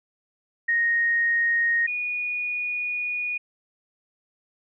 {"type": "tone pair in turn", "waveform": "sine", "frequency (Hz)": [1864.7, 2456], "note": ["A#6", "D#7"], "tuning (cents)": [0, -23], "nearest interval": "perfect fourth", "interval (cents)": 477, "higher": "second", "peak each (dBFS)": [-19, -25], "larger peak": "first", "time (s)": [[0.68, 1.87], [1.87, 3.38]], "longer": "second", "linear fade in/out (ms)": 10, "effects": []}